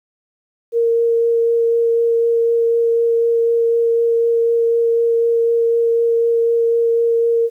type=tone with vibrato; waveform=sine; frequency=463.7 Hz; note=A#4; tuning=9 cents flat; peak=-12 dBFS; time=0.72-7.5 s; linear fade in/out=50 ms; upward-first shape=sine; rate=4 Hz; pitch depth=8 cents each way; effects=9-bit